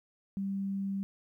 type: tone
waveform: sine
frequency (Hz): 196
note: G3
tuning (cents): 0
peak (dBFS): -31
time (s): 0.37-1.03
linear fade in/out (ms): 0
effects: 12-bit